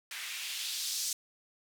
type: noise with band-pass filter sweep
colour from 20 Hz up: blue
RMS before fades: -37 dBFS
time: 0.11-1.13 s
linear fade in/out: 2 ms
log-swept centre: 1900 to 5900 Hz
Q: 1.7
effects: none